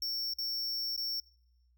square tone with dropouts, 5460 Hz, F8, 40 cents flat, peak -33 dBFS, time 0.02-1.2 s, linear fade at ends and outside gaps 2 ms, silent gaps 0.337-0.385 / 0.964-0.976 s, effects noise-tail reverb RT60 0.8 s tail -23 dB re dry + added 60 Hz sine -65 dBFS peak until 1.77 s

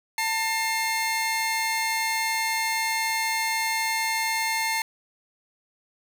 sawtooth tone pair together, 894.7 / 2128 Hz, A5 / C7, +29 / +29 cents, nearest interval octave + minor third, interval 1500 cents, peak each -23 dBFS, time 0.18-4.82 s, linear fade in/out 2 ms, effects none

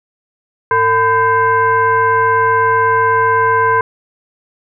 sine tone with frequency modulation, 1009 Hz, B5, 37 cents sharp, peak -9 dBFS, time 0.71-3.81 s, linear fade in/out 2 ms, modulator 557 Hz, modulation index 1, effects none

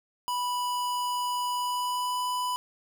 square tone with pitch glide, 985 to 994.1 Hz, B5 to B5, -5 to +11 cents, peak -28 dBFS, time 0.28-2.56 s, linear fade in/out 0 ms, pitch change +16 cents, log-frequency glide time 1.55-2.23 s, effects none

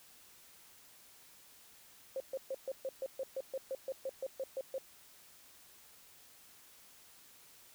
sine tone bursts, 532 Hz, C5, 29 cents sharp, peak -35 dBFS, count 16, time 2.16-4.782 s, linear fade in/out 2 ms, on 42 ms, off 130 ms, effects white hiss -60 dBFS RMS until 7.74 s

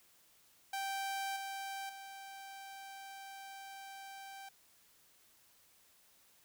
sawtooth tone with level steps, 782 Hz, G5, 4 cents flat, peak -33 / -37 / -44 dBFS, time 0.73-4.49 s, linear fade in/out 5 ms, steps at 1.36 / 1.89 s, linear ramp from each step 5 ms, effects white hiss -67 dBFS RMS until 6.44 s

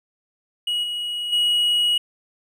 triangle tone with level steps, 2906 Hz, F#7, 32 cents flat, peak -19 / -23 / -15 dBFS, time 0.67-1.98 s, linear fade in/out 5 ms, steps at 0.83 / 1.32 s, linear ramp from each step 10 ms, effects none

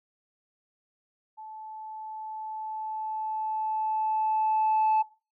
sine tone with level ramp, 870 Hz, A5, 20 cents flat, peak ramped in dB -40 to -18 dBFS, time 1.37-5.03 s, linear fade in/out 20 ms, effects noise-tail reverb RT60 0.3 s tail -18 dB re dry + tanh soft clip ceiling -18 dBFS

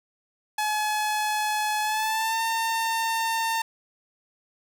sawtooth tone with pitch glide, 850 to 905.8 Hz, G#5 to A#5, +40 to -50 cents, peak -20 dBFS, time 0.58-3.62 s, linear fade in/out 5 ms, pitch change +110 cents, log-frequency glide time 1.82-2.41 s, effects none

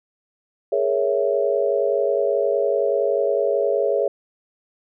sine chord, A# half-diminished seventh, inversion third, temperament equal, 415.3 / 466.2 / 554.4 / 659.3 Hz, G#4 / A#4 / C#5 / E5, 0 / 0 / 0 / 0 cents, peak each -22 / -25 / -21 / -25 dBFS, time 0.72-4.08 s, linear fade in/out 5 ms, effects none

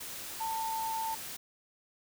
sine tone in noise, 895 Hz, A5, 29 cents sharp, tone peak -32 dBFS, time 0.4-1.15 s, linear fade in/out 10 ms, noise white, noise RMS -42 dBFS, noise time 0-1.37 s, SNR +7 dB, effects none

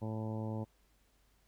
harmonic tone, 109.6 Hz, A2, 6 cents flat, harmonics 1 / 2 / 3 / 4 / 5 / 6 / 7 / 8 / 9, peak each -38 / -41 / -46 / -49 / -47 / -54 / -54 / -51 / -58 dBFS, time 0.01-0.65 s, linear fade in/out 20 ms, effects added 50 Hz sine -70 dBFS peak until 1.47 s + pink hiss -73 dBFS RMS until 1.47 s

